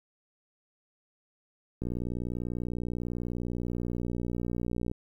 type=click train; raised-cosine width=3 ms; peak=-21 dBFS; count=187; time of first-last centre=1.82-4.915 s; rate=60.1 Hz; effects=10-bit